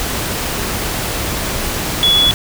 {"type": "tone in noise", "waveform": "sine", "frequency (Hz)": 3396, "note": "G#7", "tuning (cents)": 38, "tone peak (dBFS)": -9, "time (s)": [2.03, 2.31], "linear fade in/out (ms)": 0, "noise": "pink", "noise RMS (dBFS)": -20, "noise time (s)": [0, 2.34], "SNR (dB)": 8, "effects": []}